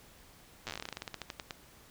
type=slowing click train; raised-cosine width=0.2 ms; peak=-21 dBFS; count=22; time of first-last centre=0.67-1.508 s; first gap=8 ms; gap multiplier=1.14; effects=pink hiss -58 dBFS RMS until 1.9 s